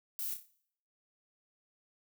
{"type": "noise with echo", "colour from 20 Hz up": "violet", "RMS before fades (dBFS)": -38, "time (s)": [0.19, 0.34], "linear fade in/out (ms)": 0, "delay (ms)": 30, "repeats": 4, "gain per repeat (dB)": -7, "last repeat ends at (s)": 0.46, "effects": ["noise-tail reverb RT60 0.6 s tail -18 dB re dry"]}